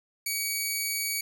10% pulse tone, 2260 Hz, C#7, 33 cents sharp, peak -19 dBFS, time 0.26-1.21 s, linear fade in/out 5 ms, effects none

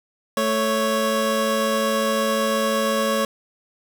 25% pulse tone pair together, 220 / 554.4 Hz, A3 / C#5, 0 / 0 cents, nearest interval octave + major third, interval 1600 cents, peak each -20 / -17 dBFS, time 0.37-3.25 s, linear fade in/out 2 ms, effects none

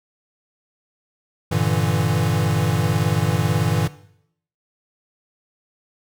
square chord, E half-diminished seventh, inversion first, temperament equal, 98 / 116.54 / 146.83 / 164.81 Hz, G2 / Bb2 / D3 / E3, 0 / 0 / 0 / 0 cents, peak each -24 dBFS, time 1.51-3.88 s, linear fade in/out 10 ms, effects noise-tail reverb RT60 0.7 s tail -17 dB re dry

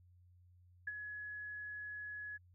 sine tone with ADSR envelope, 1689 Hz, G#6, 29 cents sharp, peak -36 dBFS, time 0.87-2.38 s, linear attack 6 ms, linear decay 33 ms, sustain -7 dB, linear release 21 ms, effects added 89 Hz sine -62 dBFS peak until 2.54 s

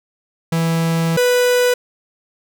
45% pulse tone pair in turn, 164.8 / 493.8 Hz, E3 / B4, 0 / 0 cents, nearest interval octave + perfect fifth, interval 1900 cents, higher second, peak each -15 / -12 dBFS, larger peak second, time 0.52-1.17 / 1.17-1.74 s, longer first, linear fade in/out 5 ms, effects none

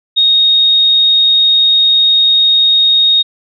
sine tone, 3729 Hz, A#7, in tune, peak -6 dBFS, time 0.16-3.23 s, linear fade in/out 20 ms, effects none

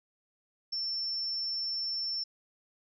sine tone, 5390 Hz, E8, 38 cents sharp, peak -31 dBFS, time 0.72-2.24 s, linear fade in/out 10 ms, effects none

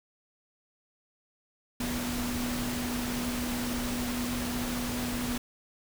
sine tone in noise, 244.1 Hz, B3, 20 cents flat, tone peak -32 dBFS, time 1.8-5.38 s, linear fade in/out 5 ms, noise pink, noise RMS -35 dBFS, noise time 1.8-5.38 s, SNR 0 dB, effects none

